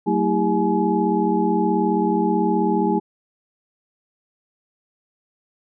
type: tone cluster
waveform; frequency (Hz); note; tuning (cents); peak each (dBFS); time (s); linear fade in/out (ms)
sine; 188.7 / 227.4 / 326.4 / 401.8 / 846; F#3 / A#3 / E4 / G4 / G#5; +34 / -43 / -17 / +43 / +32; -23; 0.06-3; 20
effects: none